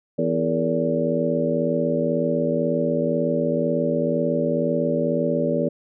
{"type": "harmonic tone with a mistuned harmonic", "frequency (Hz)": 82, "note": "E2", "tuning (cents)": -9, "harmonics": [2, 3, 4, 5, 6, 7], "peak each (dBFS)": [-27, -25, -29, -29, -26, -24], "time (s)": [0.18, 5.69], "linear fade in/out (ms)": 10, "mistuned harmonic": 6, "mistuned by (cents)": -93, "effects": []}